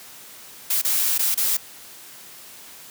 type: noise with dropouts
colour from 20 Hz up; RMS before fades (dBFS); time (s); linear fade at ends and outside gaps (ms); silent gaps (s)
blue; -21; 0.7-1.57; 5; 0.816-0.847 / 1.18-1.191 / 1.345-1.374
effects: white hiss -43 dBFS RMS until 2.9 s + high-pass 100 Hz 12 dB/octave